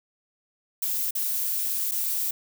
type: noise with dropouts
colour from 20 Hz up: violet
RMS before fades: -27 dBFS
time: 0.82-2.31 s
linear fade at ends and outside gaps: 5 ms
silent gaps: 1.109-1.151 / 1.913-1.918 s
effects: none